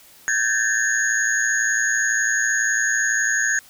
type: tone cluster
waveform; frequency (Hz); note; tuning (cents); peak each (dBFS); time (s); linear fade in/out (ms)
sine; 1555 / 1673 / 1785 / 6660; G6 / G#6 / A6 / G#8; -14 / +12 / +24 / +4; -23; 0.28-3.59; 0
effects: tanh soft clip ceiling -7 dBFS + white hiss -49 dBFS RMS until 3.69 s